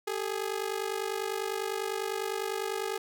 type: ring-modulated tone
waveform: sawtooth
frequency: 415.3 Hz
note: G#4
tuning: in tune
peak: -24 dBFS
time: 0.07-2.98 s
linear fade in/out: 5 ms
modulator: 25 Hz
effects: none